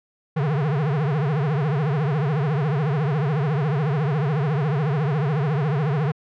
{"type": "tone with vibrato", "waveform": "square", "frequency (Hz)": 146.6, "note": "D3", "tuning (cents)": -3, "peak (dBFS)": -20, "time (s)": [0.36, 6.12], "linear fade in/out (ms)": 10, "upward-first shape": "triangle", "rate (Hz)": 14, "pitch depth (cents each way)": 220, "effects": ["low-pass 2000 Hz 12 dB/octave"]}